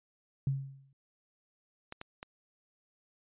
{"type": "tone with exponential decay", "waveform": "sine", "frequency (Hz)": 136.3, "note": "C#3", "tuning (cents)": -29, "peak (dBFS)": -25, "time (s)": [0.47, 0.93], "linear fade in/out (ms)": 2, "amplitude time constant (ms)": 98}
{"type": "clicks", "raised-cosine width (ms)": 0.3, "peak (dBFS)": -26, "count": 3, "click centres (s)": [1.924, 2.014, 2.229]}
{"effects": ["resampled to 8000 Hz"]}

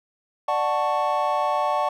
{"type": "chord", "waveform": "triangle", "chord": "D major seventh", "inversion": "none", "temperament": "equal with one note detuned", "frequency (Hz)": [593.5, 740, 880, 1108.7], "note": ["D5", "F#5", "A5", "C#6"], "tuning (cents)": [18, 0, 0, 0], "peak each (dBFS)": -24, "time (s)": [0.48, 1.89], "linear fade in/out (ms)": 5, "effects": []}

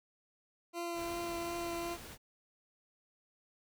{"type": "tone with vibrato", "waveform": "20% pulse", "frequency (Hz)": 341.7, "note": "F4", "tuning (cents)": -38, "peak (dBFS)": -32, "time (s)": [0.73, 1.98], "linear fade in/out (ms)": 50, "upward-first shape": "triangle", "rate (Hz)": 2.7, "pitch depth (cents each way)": 12}
{"type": "noise", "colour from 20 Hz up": "pink", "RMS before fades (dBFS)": -49, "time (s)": [0.94, 2.18], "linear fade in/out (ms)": 50}
{"effects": []}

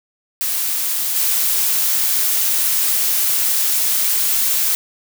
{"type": "noise with level steps", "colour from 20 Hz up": "blue", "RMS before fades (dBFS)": [-20, -17], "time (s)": [0.41, 4.75], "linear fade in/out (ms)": 0, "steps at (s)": 1.16, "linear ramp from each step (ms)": 2, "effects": []}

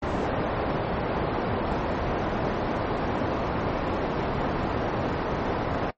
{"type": "low-pass noise", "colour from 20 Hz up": "white", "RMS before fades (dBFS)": -27, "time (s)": [0.02, 5.91], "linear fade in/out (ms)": 10, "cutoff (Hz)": 730, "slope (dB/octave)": 12, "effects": ["noise-tail reverb RT60 0.1 s tail -19 dB re dry", "MP3 32 kbps"]}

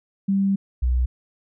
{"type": "tone pair in turn", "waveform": "sine", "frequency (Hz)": [196, 62.13], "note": ["G3", "B1"], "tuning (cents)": [0, 11], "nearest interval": "octave + minor sixth", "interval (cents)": 1989, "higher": "first", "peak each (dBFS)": -17, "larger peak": "neither", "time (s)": [[0.28, 0.56], [0.82, 1.06]], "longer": "first", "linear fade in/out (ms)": 10, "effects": []}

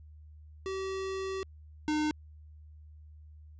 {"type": "tone pair in turn", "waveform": "square", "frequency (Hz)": [383.2, 304.1], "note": ["G4", "D#4"], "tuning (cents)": [-39, -40], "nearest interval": "major third", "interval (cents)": 401, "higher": "first", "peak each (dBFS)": [-34, -28], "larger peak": "second", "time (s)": [[0.66, 1.43], [1.88, 2.11]], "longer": "first", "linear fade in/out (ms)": 0, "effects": ["added 76 Hz sine -49 dBFS peak until 3.59 s", "resampled to 16000 Hz"]}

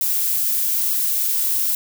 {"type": "noise", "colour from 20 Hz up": "violet", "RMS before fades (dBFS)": -20, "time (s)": [0.01, 1.75], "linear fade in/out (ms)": 2, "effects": []}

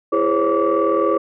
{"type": "tone cluster", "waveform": "sine", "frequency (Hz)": [332, 409.4, 514, 554, 1155], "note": ["E4", "G#4", "C5", "C#5", "D6"], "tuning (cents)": [12, -25, -31, -1, -29], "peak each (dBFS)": -20, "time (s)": [0.12, 1.18], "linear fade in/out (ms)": 10, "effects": ["tanh soft clip ceiling -8 dBFS"]}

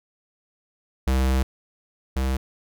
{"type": "tone pair in turn", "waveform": "square", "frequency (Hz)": [65.41, 65.68], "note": ["C2", "C2"], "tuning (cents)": [0, 7], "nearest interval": "unison", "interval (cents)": 7, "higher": "second", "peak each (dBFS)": [-19, -22], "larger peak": "first", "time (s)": [[1.07, 1.43], [2.16, 2.37]], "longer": "first", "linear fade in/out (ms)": 5, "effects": []}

